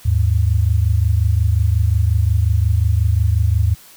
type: tone pair together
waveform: sine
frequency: 78.24 / 103.83 Hz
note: D#2 / G#2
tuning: +10 / 0 cents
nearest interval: perfect fourth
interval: 490 cents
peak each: -15 dBFS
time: 0.05-3.75 s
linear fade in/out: 10 ms
effects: white hiss -44 dBFS RMS until 3.96 s